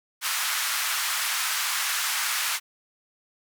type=band-pass noise; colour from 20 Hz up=pink; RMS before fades=-27 dBFS; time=0.21-2.6 s; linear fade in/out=50 ms; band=1100 to 16000 Hz; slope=24 dB/octave; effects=none